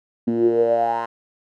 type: tone with band-pass filter sweep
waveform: 10% pulse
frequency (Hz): 116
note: A#2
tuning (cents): -8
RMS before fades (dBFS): -19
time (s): 0.27-1.06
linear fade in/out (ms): 10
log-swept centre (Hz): 250 to 1100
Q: 9.2
effects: none